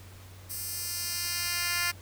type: tone with high-pass filter sweep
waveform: 10% pulse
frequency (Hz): 349.2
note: F4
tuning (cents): 0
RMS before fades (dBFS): -32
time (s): 0.49-1.92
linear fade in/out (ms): 20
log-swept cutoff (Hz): 9500 to 2000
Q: 0.82
effects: added 94 Hz sine -47 dBFS peak until 2.01 s + pink hiss -53 dBFS RMS until 2.01 s